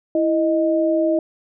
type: tone pair together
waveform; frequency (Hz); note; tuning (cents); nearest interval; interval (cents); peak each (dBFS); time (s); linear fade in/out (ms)
sine; 329.6 / 622.2; E4 / D#5; 0 / 0; major seventh; 1100; -18; 0.15-1.19; 2
effects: none